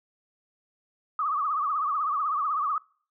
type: tone with vibrato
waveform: sine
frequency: 1194 Hz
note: D6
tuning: 28 cents sharp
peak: -24 dBFS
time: 1.19-2.78 s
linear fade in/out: 2 ms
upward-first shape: triangle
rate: 16 Hz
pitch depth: 150 cents each way
effects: noise-tail reverb RT60 0.5 s tail -25 dB re dry